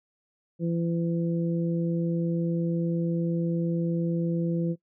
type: harmonic tone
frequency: 168.6 Hz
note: E3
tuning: 39 cents sharp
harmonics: 1 / 2 / 3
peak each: -25 / -31 / -35 dBFS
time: 0.59-4.76 s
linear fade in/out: 50 ms
effects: noise-tail reverb RT60 0.1 s tail -21 dB re dry